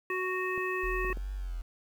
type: harmonic tone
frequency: 370 Hz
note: F#4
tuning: in tune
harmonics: 1 / 3 / 5 / 7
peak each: -33 / -36 / -35 / -38 dBFS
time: 0.1-1.13 s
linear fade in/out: 2 ms
type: clicks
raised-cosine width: 2 ms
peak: -30 dBFS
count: 4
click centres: 0.578 / 1.048 / 1.102 / 1.172 s
type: exponential two-way sweep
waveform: sine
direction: up then down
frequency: 40 to 49.23 to 40.92 Hz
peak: -33 dBFS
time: 0.83-1.62 s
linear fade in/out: 10 ms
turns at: 1.33 s
effects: 9-bit